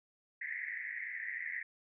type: band-pass noise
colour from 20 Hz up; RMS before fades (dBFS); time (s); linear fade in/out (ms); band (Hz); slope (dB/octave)
pink; -41; 0.41-1.63; 5; 1800 to 2100; 96
effects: none